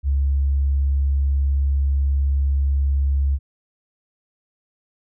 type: tone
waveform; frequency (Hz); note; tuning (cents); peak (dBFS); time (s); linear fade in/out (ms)
sine; 69.3; C#2; 0; -15; 0.03-3.39; 50
effects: tanh soft clip ceiling -11 dBFS